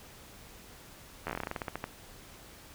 slowing click train, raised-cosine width 0.5 ms, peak -19 dBFS, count 16, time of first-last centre 1.27-1.841 s, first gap 12 ms, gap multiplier 1.15, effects pink hiss -52 dBFS RMS until 2.74 s

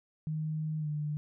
sine tone with pitch glide, 155.56 to 149.74 Hz, D#3 to D3, 0 to +34 cents, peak -31 dBFS, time 0.27-1.17 s, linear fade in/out 0 ms, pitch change -66 cents, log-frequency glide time 0.79-0.88 s, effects none

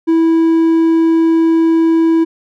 triangle tone, 327.5 Hz, E4, 11 cents flat, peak -6 dBFS, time 0.07-2.25 s, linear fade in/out 20 ms, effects none

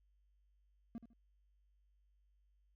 triangle tone with echo, 231.7 Hz, A#3, 10 cents flat, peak -40 dBFS, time 0.95-0.98 s, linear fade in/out 0 ms, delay 76 ms, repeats 2, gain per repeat -11 dB, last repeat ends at 1.132 s, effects added 50 Hz sine -70 dBFS peak until 2.75 s

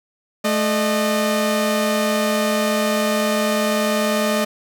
sawtooth tone pair together, 216.4 / 609 Hz, A3 / D#5, -29 / -37 cents, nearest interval octave + tritone, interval 1792 cents, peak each -16 dBFS, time 0.44-4.45 s, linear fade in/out 10 ms, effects none

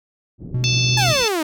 white low-pass noise, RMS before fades -33 dBFS, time 0.38-1.27 s, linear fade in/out 50 ms, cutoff 290 Hz, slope 24 dB/octave
triangle tone, 124.2 Hz, B2, 10 cents sharp, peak -16 dBFS, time 0.54-1.13 s, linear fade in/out 5 ms
harmonic tone, 880 Hz, A5, in tune, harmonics 3 / 4 / 5 / 6 / 7, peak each -23 / -24 / -25 / -26 / -26 dBFS, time 0.64-1.28 s, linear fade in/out 0 ms
sawtooth exponential sweep, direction down, 880 to 298.5 Hz, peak -15 dBFS, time 0.97-1.43 s, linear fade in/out 5 ms
effects none

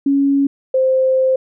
sine tone pair in turn, 278.2 / 522.3 Hz, C#4 / C5, +6 / -3 cents, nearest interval major seventh, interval 1091 cents, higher second, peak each -11 dBFS, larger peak neither, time 0.06-0.47 / 0.74-1.36 s, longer second, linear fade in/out 5 ms, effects none

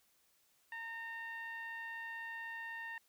15% pulse tone with low-pass filter, 916 Hz, A#5, 31 cents flat, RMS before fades -45 dBFS, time 0.72-2.98 s, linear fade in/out 2 ms, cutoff 2000 Hz, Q 3.3, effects white hiss -73 dBFS RMS until 3.08 s

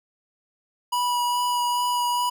square tone with vibrato, 975 Hz, B5, 23 cents flat, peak -22 dBFS, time 0.92-2.3 s, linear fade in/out 10 ms, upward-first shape sine, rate 2.4 Hz, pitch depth 11 cents each way, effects none

